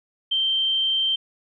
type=tone; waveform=sine; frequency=3134 Hz; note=G7; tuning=1 cent flat; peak=-19 dBFS; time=0.31-1.16 s; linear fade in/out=10 ms; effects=none